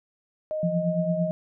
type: tone with pitch glide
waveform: sine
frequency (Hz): 620 to 625.8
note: D#5 to D#5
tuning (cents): -6 to +10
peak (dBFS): -26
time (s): 0.51-1.31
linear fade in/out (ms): 0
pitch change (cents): +16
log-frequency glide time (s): 0.67-1.05
type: tone with tremolo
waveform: sine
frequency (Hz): 172.1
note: F3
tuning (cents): -25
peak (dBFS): -20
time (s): 0.63-1.31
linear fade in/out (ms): 2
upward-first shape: triangle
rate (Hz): 8.9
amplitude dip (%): 85
effects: none